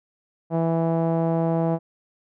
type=tone with low-pass filter; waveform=sawtooth; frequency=164.9 Hz; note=E3; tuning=1 cent sharp; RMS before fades=-22 dBFS; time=0.5-1.79 s; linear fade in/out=50 ms; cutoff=720 Hz; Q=2.4; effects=none